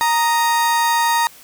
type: tone pair together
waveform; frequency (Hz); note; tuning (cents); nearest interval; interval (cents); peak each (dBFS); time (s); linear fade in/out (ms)
35% pulse; 932.3 / 1244.5; A#5 / D#6; 0 / 0; perfect fourth; 500; -13 / -24; 0.01-1.27; 0
effects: white hiss -44 dBFS RMS until 1.43 s